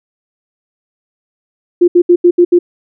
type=tone bursts at uneven times; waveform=sine; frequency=350.9 Hz; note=F4; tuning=8 cents sharp; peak=-3 dBFS; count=6; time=1.81-1.88 / 1.95-2.02 / 2.09-2.16 / 2.24-2.31 / 2.38-2.45 / 2.52-2.59 s; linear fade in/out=10 ms; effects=none